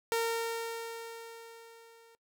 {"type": "tone with level ramp", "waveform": "sawtooth", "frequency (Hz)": 459.1, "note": "A#4", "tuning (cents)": -26, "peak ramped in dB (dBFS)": [-23, -53], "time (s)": [0.12, 2.15], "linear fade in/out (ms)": 0, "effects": ["noise-tail reverb RT60 0.1 s tail -20 dB re dry"]}